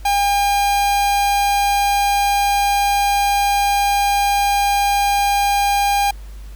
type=tone; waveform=45% pulse; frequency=806 Hz; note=G5; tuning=48 cents sharp; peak=-14 dBFS; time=0.05-6.11 s; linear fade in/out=5 ms; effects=added 50 Hz sine -31 dBFS peak until 6.55 s + pink hiss -48 dBFS RMS until 6.55 s